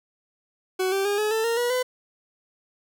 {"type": "tone with pitch steps", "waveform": "40% pulse", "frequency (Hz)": [373.8, 390.1, 407.2, 424.9, 443.5, 462.9, 483.1, 504.2], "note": ["F#4", "G4", "G#4", "G#4", "A4", "A#4", "B4", "B4"], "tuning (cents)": [18, -8, -34, 40, 14, -12, -38, 36], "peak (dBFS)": -21, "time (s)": [0.79, 1.83], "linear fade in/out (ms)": 10, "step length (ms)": 130, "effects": []}